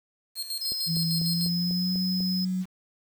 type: tone with tremolo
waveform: sawtooth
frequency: 4232 Hz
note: C8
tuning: 19 cents sharp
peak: -26 dBFS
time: 0.35-1.5 s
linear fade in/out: 50 ms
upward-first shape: square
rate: 6.6 Hz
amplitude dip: 65%
type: tone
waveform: square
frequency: 5100 Hz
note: D#8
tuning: 42 cents sharp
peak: -30 dBFS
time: 0.61-2.45 s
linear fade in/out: 5 ms
type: click train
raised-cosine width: 2 ms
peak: -28 dBFS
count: 7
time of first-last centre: 0.72-2.205 s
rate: 4.04 Hz
type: tone with pitch glide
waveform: sine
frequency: 164.81 to 184.99 Hz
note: E3 to F#3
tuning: 0 to 0 cents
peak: -25 dBFS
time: 0.86-2.66 s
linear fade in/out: 50 ms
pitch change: +200 cents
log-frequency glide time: 1.16-1.95 s
effects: 8-bit